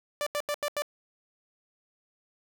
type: tone bursts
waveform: sawtooth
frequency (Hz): 587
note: D5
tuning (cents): -1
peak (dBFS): -24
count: 5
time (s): 0.21-0.821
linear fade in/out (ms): 0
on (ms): 55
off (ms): 84
effects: none